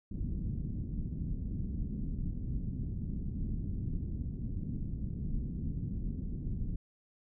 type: low-pass noise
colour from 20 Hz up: pink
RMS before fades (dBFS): -36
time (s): 0.11-6.76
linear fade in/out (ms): 5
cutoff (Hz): 240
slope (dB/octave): 24
effects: none